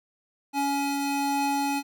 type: tone pair together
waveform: square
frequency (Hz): 280.7 / 841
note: C#4 / G#5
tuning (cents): +22 / +22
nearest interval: octave + perfect fifth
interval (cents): 1900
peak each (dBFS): -28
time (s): 0.53-1.83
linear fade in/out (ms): 50
effects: none